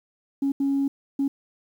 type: tone bursts at uneven times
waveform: sine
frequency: 276.4 Hz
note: C#4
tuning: 5 cents flat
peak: -19 dBFS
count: 3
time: 0.42-0.52 / 0.6-0.88 / 1.19-1.28 s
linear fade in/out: 5 ms
effects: tanh soft clip ceiling -17 dBFS + 9-bit